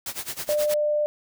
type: noise with tremolo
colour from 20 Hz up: white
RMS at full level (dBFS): -30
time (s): 0.06-0.74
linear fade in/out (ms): 2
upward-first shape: sine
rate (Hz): 9.4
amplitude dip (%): 90
type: tone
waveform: sine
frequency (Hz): 597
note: D5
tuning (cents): +28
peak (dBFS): -20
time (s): 0.49-1.06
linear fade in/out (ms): 0
effects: none